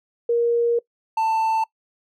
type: tone pair in turn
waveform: sine / triangle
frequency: 470.8 / 888.8 Hz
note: A#4 / A5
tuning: +17 / +17 cents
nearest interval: major seventh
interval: 1100 cents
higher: second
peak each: -16 / -16 dBFS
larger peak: neither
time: 0.29-0.79 / 1.17-1.64 s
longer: first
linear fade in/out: 5 ms
effects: noise-tail reverb RT60 0.1 s tail -22 dB re dry